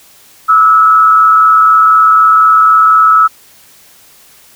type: tone with frequency modulation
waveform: sine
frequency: 1299 Hz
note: E6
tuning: 26 cents flat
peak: -3 dBFS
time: 0.48-3.28 s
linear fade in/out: 20 ms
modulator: 126 Hz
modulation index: 0.42
effects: white hiss -42 dBFS RMS until 4.55 s